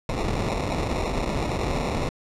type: noise with sample-and-hold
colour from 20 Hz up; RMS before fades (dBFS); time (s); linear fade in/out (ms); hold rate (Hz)
pink; -26; 0.09-2.09; 2; 1575
effects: low-pass 7000 Hz 12 dB/octave